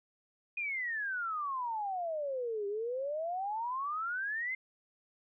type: exponential two-way sweep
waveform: sine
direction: down then up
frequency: 2485 to 396.3 to 2114 Hz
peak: -33 dBFS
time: 0.57-4.55 s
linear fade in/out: 5 ms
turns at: 2.67 s
effects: none